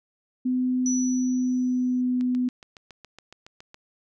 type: tone with pitch glide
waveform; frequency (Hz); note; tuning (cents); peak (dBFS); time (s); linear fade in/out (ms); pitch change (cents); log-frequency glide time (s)
sine; 253.3 to 250; B3 to B3; +44 to +21; -21; 0.45-2.49; 10; -23; 0.97-2.33
type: tone with exponential decay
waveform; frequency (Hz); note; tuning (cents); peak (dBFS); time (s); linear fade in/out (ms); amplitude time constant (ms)
sine; 5920; F#8; 0; -25; 0.86-2.01; 1; 250
type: click train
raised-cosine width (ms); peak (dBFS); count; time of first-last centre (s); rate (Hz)
0.2; -27; 12; 2.21-3.744; 7.17
effects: none